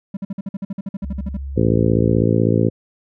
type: tone bursts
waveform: triangle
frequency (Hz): 196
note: G3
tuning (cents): 0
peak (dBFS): -20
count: 16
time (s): 0.14-1.37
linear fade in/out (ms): 5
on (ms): 30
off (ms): 50
type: tone with pitch glide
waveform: sine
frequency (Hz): 68.6 to 69.08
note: C#2 to C#2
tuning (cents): -17 to -5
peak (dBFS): -25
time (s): 1.03-2.24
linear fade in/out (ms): 10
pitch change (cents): +12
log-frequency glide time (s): 1.85-2.06
type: harmonic tone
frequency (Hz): 56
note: A1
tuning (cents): +31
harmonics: 2 / 3 / 4 / 5 / 6 / 7 / 8 / 9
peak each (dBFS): -18 / -20 / -21 / -22 / -23 / -23 / -24 / -25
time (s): 1.56-2.7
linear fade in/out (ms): 20
effects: none